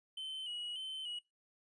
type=tone with vibrato; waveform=triangle; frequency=2992 Hz; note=F#7; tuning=19 cents sharp; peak=-39 dBFS; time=0.17-1.19 s; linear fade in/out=5 ms; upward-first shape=square; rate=1.7 Hz; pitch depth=47 cents each way; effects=noise-tail reverb RT60 0.2 s tail -20 dB re dry + resampled to 22050 Hz